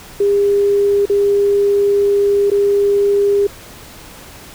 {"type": "tone with dropouts", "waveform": "sine", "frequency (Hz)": 403.6, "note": "G#4", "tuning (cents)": -49, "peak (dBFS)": -10, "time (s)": [0.2, 3.47], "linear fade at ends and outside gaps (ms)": 5, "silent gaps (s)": [[1.056, 1.097], [2.502, 2.515]], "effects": ["pink hiss -37 dBFS RMS until 4.54 s"]}